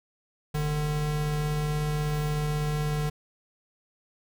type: tone pair together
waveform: square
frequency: 44.53 / 149.9 Hz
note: F1 / D3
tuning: +34 / +36 cents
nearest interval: octave + major sixth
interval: 2102 cents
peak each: -34 / -27 dBFS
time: 0.54-3.1 s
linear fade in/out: 10 ms
effects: none